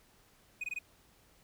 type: tone bursts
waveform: triangle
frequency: 2489 Hz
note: D#7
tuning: in tune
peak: -33 dBFS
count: 4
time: 0.61-0.789 s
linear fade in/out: 5 ms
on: 29 ms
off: 21 ms
effects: pink hiss -65 dBFS RMS until 1.43 s